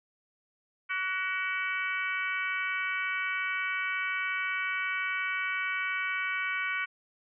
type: harmonic tone with a mistuned harmonic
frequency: 378.8 Hz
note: F#4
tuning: 41 cents sharp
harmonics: 3 / 4 / 5 / 6 / 7 / 8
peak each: -38 / -33 / -38 / -33 / -44 / -45 dBFS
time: 0.89-6.86 s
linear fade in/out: 20 ms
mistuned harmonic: 4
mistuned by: -40 cents
effects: none